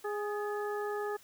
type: harmonic tone with a mistuned harmonic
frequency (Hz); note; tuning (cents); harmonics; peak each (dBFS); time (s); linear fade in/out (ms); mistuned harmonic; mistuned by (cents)
414.5; G#4; -3; 1 / 2 / 3 / 4; -34 / -40 / -42 / -44; 0.04-1.17; 10; 4; +53
effects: white hiss -59 dBFS RMS until 1.23 s